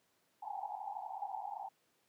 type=band-pass noise; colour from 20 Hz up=white; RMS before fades=-43 dBFS; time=0.42-1.69 s; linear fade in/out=10 ms; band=760 to 870 Hz; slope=96 dB/octave; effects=pink hiss -75 dBFS RMS until 2.08 s + high-pass 200 Hz 12 dB/octave